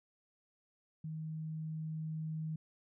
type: tone with level ramp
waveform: sine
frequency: 157.6 Hz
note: D#3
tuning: 23 cents sharp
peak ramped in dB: -39 to -36 dBFS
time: 1.04-2.56 s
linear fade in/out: 5 ms
effects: none